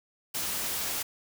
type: noise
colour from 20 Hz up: white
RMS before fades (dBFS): -32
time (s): 0.34-1.03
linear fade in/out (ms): 10
effects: none